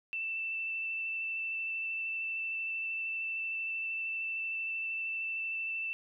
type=tone with vibrato; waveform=sine; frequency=2661 Hz; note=E7; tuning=16 cents sharp; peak=-33 dBFS; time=0.13-5.93 s; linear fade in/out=0 ms; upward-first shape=square; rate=13 Hz; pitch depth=9 cents each way; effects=none